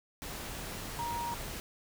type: tone in noise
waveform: sine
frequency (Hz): 943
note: A#5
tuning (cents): +20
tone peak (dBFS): -34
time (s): 0.99-1.34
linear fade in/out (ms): 0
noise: pink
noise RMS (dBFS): -41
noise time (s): 0.22-1.6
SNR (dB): +4
effects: none

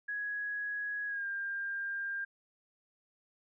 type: tone with pitch glide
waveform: sine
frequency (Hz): 1668 to 1599.1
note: G#6 to G6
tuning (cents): +7 to +34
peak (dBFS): -34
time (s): 0.08-2.25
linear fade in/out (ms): 10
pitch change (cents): -73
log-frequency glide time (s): 1.07-1.26
effects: none

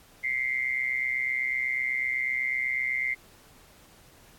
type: tone with amplitude modulation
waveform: sine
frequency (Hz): 2093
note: C7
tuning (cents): 0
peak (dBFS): -22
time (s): 0.23-3.15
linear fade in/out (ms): 20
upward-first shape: sine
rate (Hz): 128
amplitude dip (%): 80
effects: pink hiss -56 dBFS RMS until 4.38 s + AAC 64 kbps

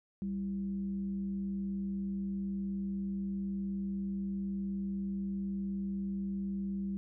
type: tone with frequency modulation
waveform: sine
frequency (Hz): 196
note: G3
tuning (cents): 0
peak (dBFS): -33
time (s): 0.22-6.97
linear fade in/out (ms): 0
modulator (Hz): 137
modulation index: 0.31
effects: none

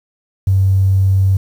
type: tone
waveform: triangle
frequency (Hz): 96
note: G2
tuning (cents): -36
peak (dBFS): -5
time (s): 0.47-1.37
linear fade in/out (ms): 5
effects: tanh soft clip ceiling -7 dBFS + 7-bit

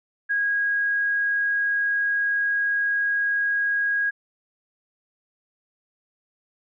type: tone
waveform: sine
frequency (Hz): 1643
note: G#6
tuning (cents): -19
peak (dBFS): -20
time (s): 0.29-4.11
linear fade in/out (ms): 20
effects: none

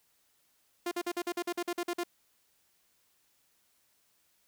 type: tone bursts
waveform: sawtooth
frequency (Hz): 349.2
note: F4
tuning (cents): 0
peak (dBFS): -27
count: 12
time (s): 0.86-2.036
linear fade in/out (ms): 5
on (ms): 54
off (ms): 48
effects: white hiss -71 dBFS RMS until 4.47 s

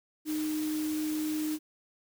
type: tone in noise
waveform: sine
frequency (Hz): 307.8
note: D#4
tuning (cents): -19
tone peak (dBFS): -29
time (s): 0.25-1.59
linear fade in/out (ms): 50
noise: white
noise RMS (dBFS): -42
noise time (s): 0.25-1.59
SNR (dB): +10
effects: none

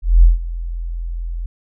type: tone with ADSR envelope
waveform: sine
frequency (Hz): 42.31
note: E1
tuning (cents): +46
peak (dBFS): -3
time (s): 0.02-1.46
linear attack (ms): 210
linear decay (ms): 150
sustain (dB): -18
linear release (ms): 4
effects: none

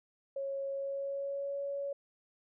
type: tone with pitch glide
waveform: sine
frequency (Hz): 549 to 560.9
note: C#5 to C#5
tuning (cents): -17 to +20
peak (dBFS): -34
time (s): 0.36-1.93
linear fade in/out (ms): 5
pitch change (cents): +37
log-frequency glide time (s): 0.68-1.58
effects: none

